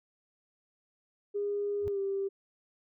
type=tone with pitch glide; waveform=sine; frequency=407.8 to 392.8 Hz; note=G#4 to G4; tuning=-32 to +4 cents; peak=-29 dBFS; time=1.34-2.29 s; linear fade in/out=20 ms; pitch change=-64 cents; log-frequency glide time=1.88-1.99 s
type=tone with exponential growth; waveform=sine; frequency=89.3 Hz; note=F2; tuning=39 cents sharp; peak=-32 dBFS; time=1.8-1.88 s; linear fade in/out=0 ms; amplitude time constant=16 ms
effects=tanh soft clip ceiling -21 dBFS